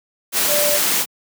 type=tone in noise; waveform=sine; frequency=587.3 Hz; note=D5; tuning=in tune; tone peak=-19 dBFS; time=0.47-0.8 s; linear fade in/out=50 ms; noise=white; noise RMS=-18 dBFS; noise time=0.32-1.06 s; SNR=-4 dB; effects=high-pass 150 Hz 12 dB/octave